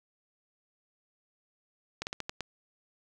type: slowing click train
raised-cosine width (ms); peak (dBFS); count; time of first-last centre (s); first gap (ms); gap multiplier
0.2; -17; 6; 2.02-2.407; 49; 1.23
effects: none